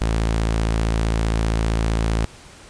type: tone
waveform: sawtooth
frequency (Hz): 55.3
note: A1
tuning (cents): +9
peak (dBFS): -14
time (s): 0.01-2.25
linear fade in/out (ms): 0
effects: pink hiss -44 dBFS RMS until 2.69 s + resampled to 22050 Hz